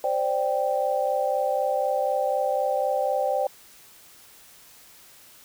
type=chord; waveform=sine; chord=C suspended second; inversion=none; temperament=equal; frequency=523.3 / 587.3 / 784 Hz; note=C5 / D5 / G5; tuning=0 / 0 / 0 cents; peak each=-26 dBFS; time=0.04-3.47 s; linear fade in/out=2 ms; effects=white hiss -51 dBFS RMS until 5.44 s